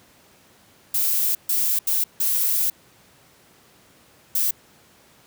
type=noise bursts at uneven times; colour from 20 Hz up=violet; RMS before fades=-21 dBFS; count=5; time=0.94-1.35 / 1.49-1.79 / 1.87-2.04 / 2.2-2.7 / 4.35-4.51 s; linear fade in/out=5 ms; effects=pink hiss -54 dBFS RMS until 5.26 s + high-pass 100 Hz 12 dB/octave